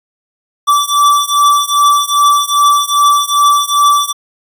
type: beating tone pair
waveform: square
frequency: 1160 / 1162.5 Hz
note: D6 / D6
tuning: -22 / -18 cents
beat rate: 2.5 Hz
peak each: -11 / -12 dBFS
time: 0.67-4.13 s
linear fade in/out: 20 ms
effects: resampled to 32000 Hz